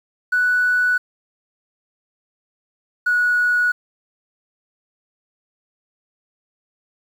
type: tone pair in turn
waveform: triangle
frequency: 1481 / 1463.1 Hz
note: F#6 / F#6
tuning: +1 / -20 cents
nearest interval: unison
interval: 21 cents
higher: first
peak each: -11 dBFS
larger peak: neither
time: 0.32-0.98 / 3.06-3.72 s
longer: neither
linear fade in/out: 10 ms
effects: tanh soft clip ceiling -12 dBFS + 8-bit